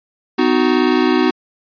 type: chord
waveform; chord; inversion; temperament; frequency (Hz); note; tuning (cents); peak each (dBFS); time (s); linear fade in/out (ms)
square; B major; none; equal with one note detuned; 252 / 311.1 / 370; B3 / D#4 / F#4; +35 / 0 / 0; -17; 0.38-1.31; 10
effects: resampled to 11025 Hz